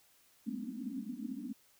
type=band-pass noise; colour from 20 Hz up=white; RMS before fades=-41 dBFS; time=0.46-1.53 s; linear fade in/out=10 ms; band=200 to 280 Hz; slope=96 dB/octave; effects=white hiss -67 dBFS RMS until 1.79 s